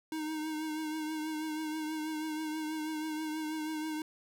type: tone with vibrato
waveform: square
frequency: 311.1 Hz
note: D#4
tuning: in tune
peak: -35 dBFS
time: 0.12-4.02 s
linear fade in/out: 2 ms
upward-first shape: triangle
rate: 6.2 Hz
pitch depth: 39 cents each way
effects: none